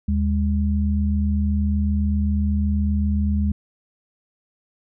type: tone pair together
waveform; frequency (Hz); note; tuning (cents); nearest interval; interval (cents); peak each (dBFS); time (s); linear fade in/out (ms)
sine; 76.56 / 204.4; D#2 / G#3; -27 / -27; octave + perfect fourth; 1700; -19 / -22; 0.08-3.52; 5
effects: none